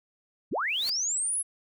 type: linear sweep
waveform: sine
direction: up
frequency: 80.8 to 10970 Hz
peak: -26 dBFS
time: 0.51-1.43 s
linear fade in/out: 20 ms
type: noise with exponential growth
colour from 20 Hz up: white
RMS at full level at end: -36 dBFS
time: 0.61-0.9 s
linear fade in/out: 5 ms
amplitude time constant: 63 ms
effects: none